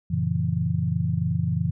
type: chord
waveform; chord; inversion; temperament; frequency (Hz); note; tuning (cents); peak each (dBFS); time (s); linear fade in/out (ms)
sine; F# dominant seventh; none; just; 92.5 / 115.62 / 138.75 / 166.5; F#2 / A#2 / C#3 / E3; 0 / -14 / +2 / +18; -28 / -28 / -28 / -25; 0.1-1.71; 10
effects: none